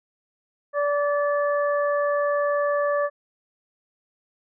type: harmonic tone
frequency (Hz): 579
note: D5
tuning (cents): -25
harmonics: 1 / 2 / 3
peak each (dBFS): -21 / -27 / -31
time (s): 0.73-3.1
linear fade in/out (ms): 50
effects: none